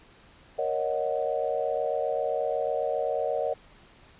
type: chord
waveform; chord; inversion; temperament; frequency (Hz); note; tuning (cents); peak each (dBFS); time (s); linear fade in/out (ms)
sine; D# minor seventh; second; equal with one note detuned; 467.8 / 554.4 / 622.3 / 740; A#4 / C#5 / D#5 / F#5; +6 / 0 / 0 / 0; -31 / -30 / -30 / -33; 0.58-3.54; 10
effects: pink hiss -55 dBFS RMS until 4.19 s + resampled to 8000 Hz